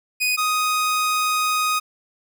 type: tone pair in turn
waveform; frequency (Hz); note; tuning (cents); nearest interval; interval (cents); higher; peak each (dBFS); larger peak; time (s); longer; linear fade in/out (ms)
sawtooth; 2489 / 1248.5; D#7 / D#6; 0 / +6; octave; 1194; first; -15; neither; 0.2-0.37 / 0.37-1.8; second; 20
effects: none